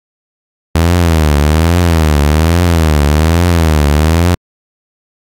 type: tone with vibrato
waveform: sawtooth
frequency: 79.8 Hz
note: D#2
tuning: 44 cents sharp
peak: -3 dBFS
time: 0.75-4.35 s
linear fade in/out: 5 ms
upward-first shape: triangle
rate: 1.2 Hz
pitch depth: 190 cents each way
effects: AAC 64 kbps